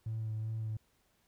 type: tone with vibrato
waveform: triangle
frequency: 110 Hz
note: A2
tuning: in tune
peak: -31 dBFS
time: 0.06-0.77 s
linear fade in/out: 5 ms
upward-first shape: sine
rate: 2.6 Hz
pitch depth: 20 cents each way
effects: tanh soft clip ceiling -31 dBFS + pink hiss -73 dBFS RMS until 1.27 s